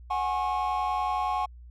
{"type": "chord", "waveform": "triangle", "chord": "F# suspended second", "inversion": "none", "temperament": "equal with one note detuned", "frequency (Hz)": [740, 830.6, 1085.9], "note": ["F#5", "G#5", "C#6"], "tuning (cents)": [0, 0, -36], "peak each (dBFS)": -27, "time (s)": [0.1, 1.46], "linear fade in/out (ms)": 10, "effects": ["tanh soft clip ceiling -19 dBFS", "added 60 Hz sine -44 dBFS peak until 1.7 s"]}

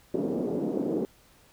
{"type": "band-pass noise", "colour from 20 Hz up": "white", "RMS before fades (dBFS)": -29, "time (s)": [0.14, 1.05], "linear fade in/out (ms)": 0, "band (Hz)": [190, 440], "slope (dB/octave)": 24, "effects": ["pink hiss -59 dBFS RMS until 1.52 s"]}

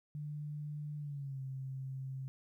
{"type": "tone with pitch glide", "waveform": "sine", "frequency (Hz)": [148.6, 133.15], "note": ["D3", "C3"], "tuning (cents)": [21, 31], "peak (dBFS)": -39, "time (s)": [0.15, 2.28], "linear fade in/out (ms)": 0, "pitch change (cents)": -190, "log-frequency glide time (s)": [0.98, 1.41], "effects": ["13-bit"]}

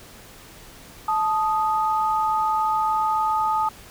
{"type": "tone pair together", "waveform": "sine", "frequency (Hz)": [871.5, 1244.5], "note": ["A5", "D#6"], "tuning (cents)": [-17, 0], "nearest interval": "tritone", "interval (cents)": 617, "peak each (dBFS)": [-21, -23], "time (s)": [1.08, 3.69], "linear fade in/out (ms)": 5, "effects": ["pink hiss -45 dBFS RMS until 3.9 s"]}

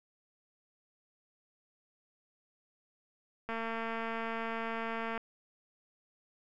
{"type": "click train", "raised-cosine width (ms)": 0.5, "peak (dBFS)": -23, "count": 384, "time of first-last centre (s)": [3.49, 5.177], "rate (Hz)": 227, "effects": []}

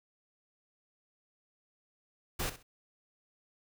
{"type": "noise with echo", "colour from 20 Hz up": "pink", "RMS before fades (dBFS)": -34, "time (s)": [2.39, 2.5], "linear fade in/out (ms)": 10, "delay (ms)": 65, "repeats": 2, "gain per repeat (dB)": -13, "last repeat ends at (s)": 2.63, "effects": []}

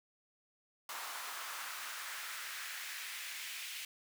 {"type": "noise with high-pass filter sweep", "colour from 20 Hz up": "pink", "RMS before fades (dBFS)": -44, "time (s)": [0.89, 3.85], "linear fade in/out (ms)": 2, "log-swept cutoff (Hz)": [990, 2500], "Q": 1.8, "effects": []}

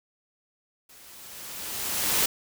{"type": "noise with level ramp", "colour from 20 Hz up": "white", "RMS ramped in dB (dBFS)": [-52, -22], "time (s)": [0.89, 2.26], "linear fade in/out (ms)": 5, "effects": []}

